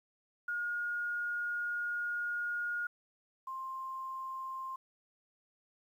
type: tone pair in turn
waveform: sine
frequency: 1431 / 1054.2 Hz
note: F6 / C6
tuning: +42 / +13 cents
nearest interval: perfect fourth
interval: 529 cents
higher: first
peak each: -33 / -38 dBFS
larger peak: first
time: 0.48-2.87 / 3.47-4.76 s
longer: first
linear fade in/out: 5 ms
effects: 11-bit